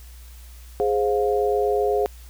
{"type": "chord", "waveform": "sine", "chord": "F minor", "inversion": "first", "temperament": "equal with one note detuned", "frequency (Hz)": [415.3, 523.3, 708.2], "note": ["Ab4", "C5", "F5"], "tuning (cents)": [0, 0, 24], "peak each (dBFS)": [-20, -25, -25], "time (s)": [0.8, 2.06], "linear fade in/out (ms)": 0, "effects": ["added 60 Hz sine -40 dBFS peak until 2.29 s", "white hiss -51 dBFS RMS until 2.29 s"]}